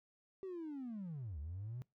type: linear two-way sweep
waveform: triangle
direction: down then up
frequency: 390 to 69.3 to 129.5 Hz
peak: -39 dBFS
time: 0.43-1.82 s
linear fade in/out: 0 ms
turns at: 1.39 s
effects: noise-tail reverb RT60 0.2 s tail -24 dB re dry + tanh soft clip ceiling -38 dBFS